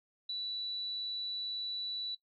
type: tone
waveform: sine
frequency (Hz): 3951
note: B7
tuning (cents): 0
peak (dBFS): -35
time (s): 0.29-2.15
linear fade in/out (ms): 5
effects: noise-tail reverb RT60 0.1 s tail -17 dB re dry